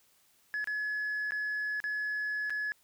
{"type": "tone with dropouts", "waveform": "sine", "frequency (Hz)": 1700, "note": "G#6", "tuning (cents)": 40, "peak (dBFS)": -29, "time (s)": [0.54, 2.72], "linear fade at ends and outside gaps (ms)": 0, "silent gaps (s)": [[0.643, 0.673], [1.308, 1.32], [1.802, 1.84], [2.497, 2.504]], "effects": ["tanh soft clip ceiling -29 dBFS", "white hiss -67 dBFS RMS until 2.83 s"]}